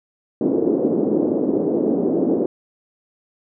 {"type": "band-pass noise", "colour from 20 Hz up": "pink", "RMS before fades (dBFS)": -19, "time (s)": [0.41, 2.46], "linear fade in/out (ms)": 2, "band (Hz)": [250, 440], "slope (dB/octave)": 24, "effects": []}